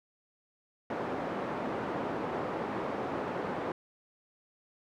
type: band-pass noise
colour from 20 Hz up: pink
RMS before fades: -35 dBFS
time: 0.9-3.72 s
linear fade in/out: 2 ms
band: 250 to 1100 Hz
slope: 12 dB/octave
effects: none